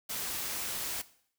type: noise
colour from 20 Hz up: white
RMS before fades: -36 dBFS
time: 0.09-1.02 s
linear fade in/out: 10 ms
effects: noise-tail reverb RT60 0.6 s tail -17 dB re dry